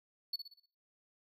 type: tone with echo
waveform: triangle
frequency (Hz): 4435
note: C#8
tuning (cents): 0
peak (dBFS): -32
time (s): 0.33-0.36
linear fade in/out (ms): 5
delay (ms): 60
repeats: 5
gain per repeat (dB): -7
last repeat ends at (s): 0.66
effects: noise-tail reverb RT60 0.5 s tail -25 dB re dry